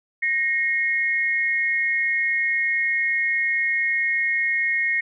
sine tone pair together, 1864.7 / 2161 Hz, A#6 / C#7, 0 / -45 cents, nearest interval minor third, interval 255 cents, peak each -22 dBFS, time 0.22-5.01 s, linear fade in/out 10 ms, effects none

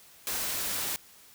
white noise, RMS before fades -32 dBFS, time 0.27-0.96 s, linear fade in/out 0 ms, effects white hiss -55 dBFS RMS until 1.34 s

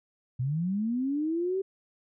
sine linear sweep, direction up, 119.9 to 391.7 Hz, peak -26 dBFS, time 0.39-1.62 s, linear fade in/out 10 ms, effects none

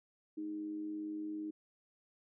sine tone with amplitude modulation, 311.1 Hz, D#4, in tune, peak -36 dBFS, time 0.37-1.51 s, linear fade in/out 10 ms, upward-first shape sine, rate 97.5 Hz, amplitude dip 45%, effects none

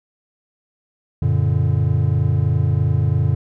triangle chord, Gb augmented, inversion none, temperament just, 92.5 / 115.62 / 144.53 Hz, Gb2 / Bb2 / D3, 0 / -14 / -27 cents, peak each -17 dBFS, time 1.22-3.35 s, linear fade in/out 5 ms, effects none

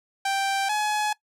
sawtooth tone pair in turn, 784 / 845.3 Hz, G5 / G#5, 0 / +30 cents, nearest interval minor second, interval 130 cents, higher second, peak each -19 dBFS, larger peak neither, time 0.25-0.69 / 0.69-1.13 s, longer neither, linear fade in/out 5 ms, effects noise-tail reverb RT60 0.1 s tail -20 dB re dry + low-pass 10000 Hz 12 dB/octave

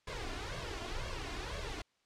pink noise with flanger, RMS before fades -40 dBFS, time 0.07-1.82 s, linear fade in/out 5 ms, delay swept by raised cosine 1.8 to 2.9 ms, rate 2 Hz, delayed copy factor +0.75, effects white hiss -75 dBFS RMS until 2.05 s + low-pass 5000 Hz 12 dB/octave

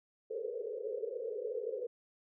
white band-pass noise, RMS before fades -39 dBFS, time 0.3-1.87 s, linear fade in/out 10 ms, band 420 to 510 Hz, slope 96 dB/octave, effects none

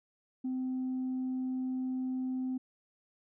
sine tone, 257.6 Hz, C4, 27 cents flat, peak -30 dBFS, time 0.44-2.58 s, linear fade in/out 10 ms, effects tanh soft clip ceiling -29 dBFS

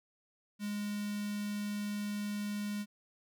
square tone with notch filter, 206.5 Hz, G#3, 10 cents flat, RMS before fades -37 dBFS, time 0.59-2.86 s, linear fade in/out 50 ms, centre 720 Hz, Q 0.58, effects none

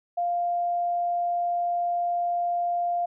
sine tone, 698.5 Hz, F5, in tune, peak -23 dBFS, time 0.17-3.06 s, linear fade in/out 10 ms, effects none

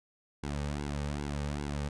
sawtooth tone with flanger, 72.4 Hz, D2, 24 cents flat, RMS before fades -35 dBFS, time 0.43-1.89 s, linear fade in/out 5 ms, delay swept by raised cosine 1.6 to 3 ms, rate 2.5 Hz, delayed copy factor -0.95, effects resampled to 22050 Hz

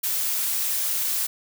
blue noise, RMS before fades -25 dBFS, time 0.03-1.27 s, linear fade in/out 10 ms, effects none

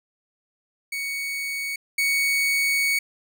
40% pulse tone pair in turn, 2231 / 2231 Hz, C#7 / C#7, +11 / +11 cents, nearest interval unison, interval 0 cents, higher neither, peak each -26 / -19 dBFS, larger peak second, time 0.92-1.76 / 1.98-2.99 s, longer second, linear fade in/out 5 ms, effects none

